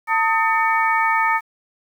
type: harmonic tone with a mistuned harmonic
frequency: 449.3 Hz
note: A4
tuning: 36 cents sharp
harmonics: 2 / 3 / 4 / 5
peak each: -19 / -21 / -22 / -23 dBFS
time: 0.07-1.41 s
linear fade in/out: 50 ms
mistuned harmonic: 3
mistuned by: -120 cents
effects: 8-bit